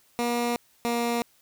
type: tone pair in turn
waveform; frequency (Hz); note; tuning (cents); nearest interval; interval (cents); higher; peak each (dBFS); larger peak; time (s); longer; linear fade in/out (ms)
15% pulse; 238.9 / 236.3; A#3 / A#3; +43 / +24; unison; 19; first; -18; neither; 0.19-0.56 / 0.85-1.22; neither; 0
effects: white hiss -62 dBFS RMS until 1.41 s